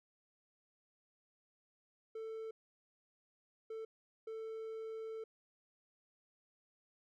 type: tone bursts at uneven times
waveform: triangle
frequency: 444.1 Hz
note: A4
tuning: 16 cents sharp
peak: -40 dBFS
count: 3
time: 2.15-2.51 / 3.7-3.85 / 4.27-5.24 s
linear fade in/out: 5 ms
effects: none